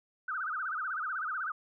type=tone with vibrato; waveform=sine; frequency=1373 Hz; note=F6; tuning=30 cents flat; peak=-32 dBFS; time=0.28-1.52 s; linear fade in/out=5 ms; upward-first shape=sine; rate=16 Hz; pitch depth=220 cents each way; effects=none